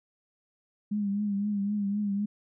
sine tone with vibrato, 203.8 Hz, G#3, 32 cents flat, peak -26 dBFS, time 0.91-2.26 s, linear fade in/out 10 ms, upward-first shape triangle, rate 3.9 Hz, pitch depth 62 cents each way, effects none

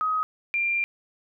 sine tone pair in turn, 1262 / 2382 Hz, D#6 / D7, +24 / +24 cents, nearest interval major seventh, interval 1100 cents, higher second, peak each -22 dBFS, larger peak neither, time 0.01-0.23 / 0.54-0.84 s, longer second, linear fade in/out 0 ms, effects none

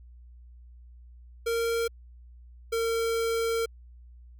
square tone pair in turn, 462.1 / 457.1 Hz, A#4 / A#4, -15 / -34 cents, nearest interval unison, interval 19 cents, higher first, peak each -26 dBFS, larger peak neither, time 1.46-1.88 / 2.72-3.66 s, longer second, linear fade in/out 10 ms, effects added 60 Hz sine -47 dBFS peak until 4.39 s

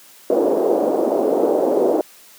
pink band-pass noise, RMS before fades -17 dBFS, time 0.3-2.01 s, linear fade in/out 2 ms, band 330 to 600 Hz, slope 24 dB/octave, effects white hiss -46 dBFS RMS until 2.38 s + high-pass 200 Hz 12 dB/octave

